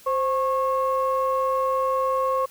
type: tone pair together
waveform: sine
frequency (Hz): 523.3 / 1093.6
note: C5 / C#6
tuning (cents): 0 / -24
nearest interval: octave + minor second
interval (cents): 1276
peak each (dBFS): -22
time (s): 0.06-2.46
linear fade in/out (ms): 10
effects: tanh soft clip ceiling -14 dBFS + white hiss -50 dBFS RMS until 2.5 s